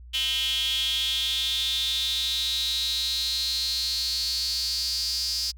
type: tone with high-pass filter sweep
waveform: square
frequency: 143.1 Hz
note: D3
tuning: 45 cents flat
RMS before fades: -27 dBFS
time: 0.13-5.52 s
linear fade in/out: 20 ms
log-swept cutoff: 3100 to 4900 Hz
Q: 9.4
effects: added 60 Hz sine -42 dBFS peak until 5.57 s